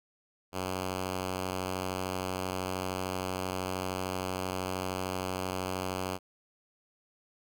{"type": "tone", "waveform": "5% pulse", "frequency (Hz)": 93, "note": "F#2", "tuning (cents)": 9, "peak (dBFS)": -21, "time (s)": [0.52, 6.19], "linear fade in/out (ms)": 50, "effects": []}